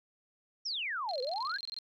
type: exponential two-way sweep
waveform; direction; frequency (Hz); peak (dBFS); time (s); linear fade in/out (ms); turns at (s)
sine; down then up; 5800 to 480.2 to 1701; -33; 0.65-1.58; 10; 1.21
type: tone bursts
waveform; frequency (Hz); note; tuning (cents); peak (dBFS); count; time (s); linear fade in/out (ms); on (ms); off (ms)
sine; 4188; C8; +1; -37; 16; 1.09-1.787; 0; 22; 23
effects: none